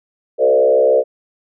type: tone with frequency modulation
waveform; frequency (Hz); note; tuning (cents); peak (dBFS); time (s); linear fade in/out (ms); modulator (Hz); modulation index
sine; 522; C5; -4; -9; 0.38-1.04; 50; 67.1; 1.4
effects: none

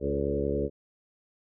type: harmonic tone with a mistuned harmonic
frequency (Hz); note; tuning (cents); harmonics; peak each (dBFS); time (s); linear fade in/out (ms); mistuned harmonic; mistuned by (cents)
70.7; C#2; +35; 1 / 2 / 3 / 4 / 5 / 6 / 7 / 8; -34 / -36 / -36 / -35 / -34 / -31 / -34 / -36; 0-0.7; 50; 7; -15
effects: none

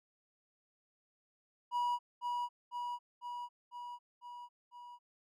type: tone with echo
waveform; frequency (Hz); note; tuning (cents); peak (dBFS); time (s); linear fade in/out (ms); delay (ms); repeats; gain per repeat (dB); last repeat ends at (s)
triangle; 969; B5; -33; -29; 1.71-1.99; 50; 500; 6; -3; 4.99
effects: none

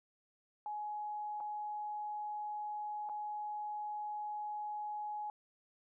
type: tone with dropouts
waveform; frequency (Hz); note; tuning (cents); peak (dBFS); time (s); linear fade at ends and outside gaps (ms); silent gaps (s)
sine; 840; G#5; +19; -38; 0.66-5.3; 1; 1.403-1.407 / 3.09-3.096
effects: none

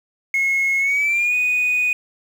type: tone with pitch glide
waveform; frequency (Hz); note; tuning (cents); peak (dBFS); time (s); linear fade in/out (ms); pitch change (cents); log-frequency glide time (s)
sine; 2172 to 2481; C#7 to D#7; -36 to -6; -14; 0.34-1.93; 2; +230; 0.79-1.35
effects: tanh soft clip ceiling -14 dBFS + 7-bit

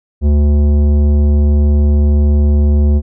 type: tone with tanh clipping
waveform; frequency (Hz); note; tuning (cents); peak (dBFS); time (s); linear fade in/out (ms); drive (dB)
sine; 73.2; D2; -5; -9; 0.21-3.02; 50; 13
effects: none

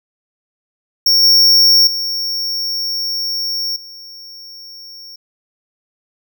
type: tone with level steps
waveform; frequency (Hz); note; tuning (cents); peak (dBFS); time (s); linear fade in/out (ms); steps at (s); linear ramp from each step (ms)
square; 5500; F8; -27; -9 / -7 / -18 / -33; 1.06-5.16; 5; 1.23 / 1.87 / 3.76; 2
effects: none

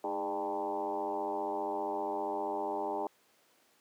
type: tone with frequency modulation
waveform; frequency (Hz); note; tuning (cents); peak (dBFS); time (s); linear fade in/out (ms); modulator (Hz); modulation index
sine; 600; D5; +37; -31; 0.04-3.07; 2; 95.1; 3.5
effects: pink hiss -67 dBFS RMS until 3.8 s + high-pass 300 Hz 12 dB/octave

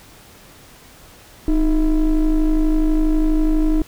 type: ring-modulated tone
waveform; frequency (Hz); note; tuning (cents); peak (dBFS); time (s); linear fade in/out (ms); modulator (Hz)
triangle; 168.1; E3; +34; -8; 1.48-3.82; 2; 142
effects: pink hiss -45 dBFS RMS until 3.87 s

